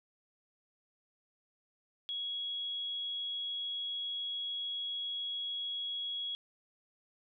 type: tone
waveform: sine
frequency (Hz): 3329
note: G#7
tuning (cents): +3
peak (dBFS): -35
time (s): 2.09-6.35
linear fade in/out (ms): 0
effects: none